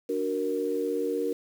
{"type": "chord", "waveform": "sine", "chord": "D augmented", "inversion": "none", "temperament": "equal", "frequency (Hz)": [293.7, 370, 466.2], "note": ["D4", "F#4", "A#4"], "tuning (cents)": [0, 0, 0], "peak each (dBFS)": [-32, -32, -28], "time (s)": [0.09, 1.33], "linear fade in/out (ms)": 5, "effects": ["8-bit"]}